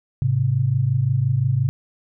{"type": "tone pair together", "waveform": "sine", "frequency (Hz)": [107.44, 133.2], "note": ["A2", "C3"], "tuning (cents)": [-41, 31], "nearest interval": "major third", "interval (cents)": 372, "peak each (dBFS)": [-21, -18], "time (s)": [0.22, 1.69], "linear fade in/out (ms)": 0, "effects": []}